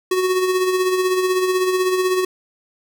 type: tone with tremolo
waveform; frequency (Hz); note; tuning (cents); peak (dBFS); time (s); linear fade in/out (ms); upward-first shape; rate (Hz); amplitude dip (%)
square; 370; F#4; 0; -15; 0.11-2.25; 5; sine; 16; 45
effects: none